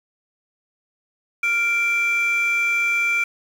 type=tone pair together; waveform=sine; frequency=1396.9 / 2349 Hz; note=F6 / D7; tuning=0 / 0 cents; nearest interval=major sixth; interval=900 cents; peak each=-23 / -16 dBFS; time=1.43-3.24 s; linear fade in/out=5 ms; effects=tanh soft clip ceiling -15 dBFS + 7-bit